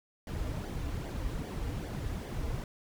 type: noise with flanger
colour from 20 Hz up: brown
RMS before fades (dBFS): -36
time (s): 0.27-2.64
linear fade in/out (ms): 2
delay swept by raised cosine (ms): 0.74 to 5.54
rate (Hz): 2.5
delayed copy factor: -0.7
effects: none